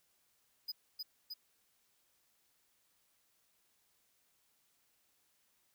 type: tone with echo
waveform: square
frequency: 4978 Hz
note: D#8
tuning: in tune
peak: -38 dBFS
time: 0.68-0.72 s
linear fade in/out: 10 ms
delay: 310 ms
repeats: 2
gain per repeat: -2 dB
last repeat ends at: 1.34 s
effects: white hiss -75 dBFS RMS until 5.74 s